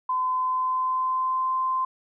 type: tone with pitch glide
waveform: sine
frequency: 1021 to 1038.8 Hz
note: C6 to C6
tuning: -43 to -13 cents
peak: -22 dBFS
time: 0.09-1.85 s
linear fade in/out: 5 ms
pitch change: +30 cents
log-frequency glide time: 0.31-1.55 s
effects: none